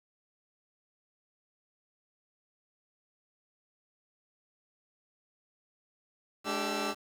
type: tone cluster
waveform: 15% pulse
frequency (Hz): 212.2 / 292.4 / 389.2 / 1334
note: G#3 / D4 / G4 / E6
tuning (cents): +38 / -7 / -12 / +20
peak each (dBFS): -30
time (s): 6.44-6.95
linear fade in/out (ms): 50
effects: low-pass 10000 Hz 12 dB/octave + 9-bit